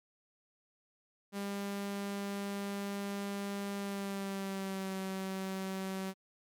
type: tone with pitch glide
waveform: sawtooth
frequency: 200.1 to 190.84 Hz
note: G3 to G3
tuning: +36 to -46 cents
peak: -32 dBFS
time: 1.32-6.14 s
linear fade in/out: 50 ms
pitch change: -82 cents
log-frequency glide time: 3.77-4.94 s
effects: MP3 96 kbps